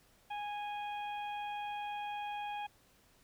harmonic tone with a mistuned harmonic, 827 Hz, G#5, 8 cents flat, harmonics 1 / 2 / 3 / 4, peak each -38 / -52 / -48 / -52 dBFS, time 0.3-2.67 s, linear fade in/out 10 ms, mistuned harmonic 4, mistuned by -24 cents, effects pink hiss -67 dBFS RMS until 3.23 s

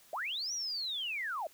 sine linear two-way sweep, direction up then down, 554.4 to 5900 to 578 Hz, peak -34 dBFS, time 0.13-1.47 s, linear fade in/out 2 ms, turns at 0.53 s, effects white hiss -61 dBFS RMS until 1.53 s

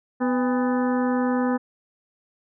harmonic tone with a mistuned harmonic, 250 Hz, B3, 21 cents sharp, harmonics 1 / 2 / 3 / 4 / 5 / 6 / 7, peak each -21 / -27 / -31 / -33 / -35 / -37 / -38 dBFS, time 0.2-1.58 s, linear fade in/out 20 ms, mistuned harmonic 3, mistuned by +110 cents, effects none

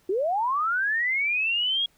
sine linear sweep, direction up, 349.2 to 3322 Hz, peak -22 dBFS, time 0.09-1.86 s, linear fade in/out 5 ms, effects pink hiss -63 dBFS RMS until 1.97 s

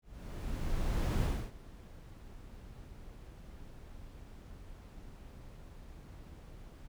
brown noise with ADSR envelope, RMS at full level -30 dBFS, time 0.02-6.88 s, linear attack 1200 ms, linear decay 290 ms, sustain -20 dB, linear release 18 ms, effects none

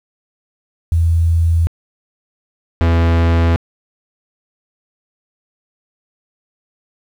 sine / 45% pulse tone pair in turn, 83.2 / 83.61 Hz, E2 / E2, +17 / +25 cents, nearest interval unison, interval 8 cents, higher second, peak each -10 dBFS, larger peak neither, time 0.92-1.67 / 2.81-3.56 s, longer neither, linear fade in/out 0 ms, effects low-pass 3000 Hz 12 dB/octave + 7-bit

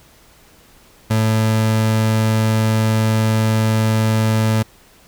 30% pulse tone, 110 Hz, A2, in tune, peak -11 dBFS, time 1.1-4.63 s, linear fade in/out 10 ms, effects pink hiss -49 dBFS RMS until 5.07 s

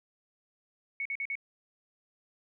sine tone bursts, 2217 Hz, C#7, in tune, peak -31 dBFS, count 4, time 1-1.354 s, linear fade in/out 2 ms, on 54 ms, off 46 ms, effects none

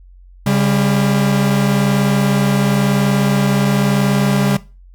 45% pulse tone pair together, 138.59 / 199.56 Hz, C#3 / G3, 0 / +31 cents, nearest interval tritone, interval 631 cents, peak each -15 dBFS, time 0.46-4.57 s, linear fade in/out 5 ms, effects noise-tail reverb RT60 0.3 s tail -18 dB re dry + added 45 Hz sine -39 dBFS peak until 4.94 s

